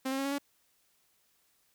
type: tone with pitch steps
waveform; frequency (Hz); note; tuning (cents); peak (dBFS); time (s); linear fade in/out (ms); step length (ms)
sawtooth; 263.6 / 268.4 / 273.2 / 278.1 / 283.2; C4 / C4 / C#4 / C#4 / C#4; +13 / +44 / -25 / +6 / +37; -27; 0.05-0.385; 10; 67
effects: white hiss -71 dBFS RMS until 1.74 s